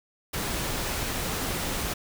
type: noise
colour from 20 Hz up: pink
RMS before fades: -30 dBFS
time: 0.33-1.94 s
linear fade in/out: 10 ms
effects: none